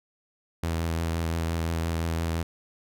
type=tone with vibrato; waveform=sawtooth; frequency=82.6 Hz; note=E2; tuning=4 cents sharp; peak=-22 dBFS; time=0.63-2.43 s; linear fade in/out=5 ms; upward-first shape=triangle; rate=5.8 Hz; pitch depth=23 cents each way; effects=none